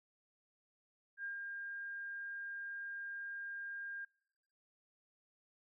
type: tone with ADSR envelope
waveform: sine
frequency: 1607 Hz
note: G6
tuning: 43 cents sharp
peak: -39 dBFS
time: 1.17-4.05 s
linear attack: 71 ms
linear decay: 120 ms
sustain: -3 dB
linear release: 7 ms
effects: noise-tail reverb RT60 0.9 s tail -26 dB re dry